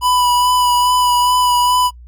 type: tone with vibrato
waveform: square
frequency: 987.8 Hz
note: B5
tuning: in tune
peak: -12 dBFS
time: 0.01-1.91 s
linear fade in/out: 50 ms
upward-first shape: sine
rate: 2.4 Hz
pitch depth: 18 cents each way
effects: noise-tail reverb RT60 0.1 s tail -25 dB re dry + added 60 Hz sine -35 dBFS peak until 2.07 s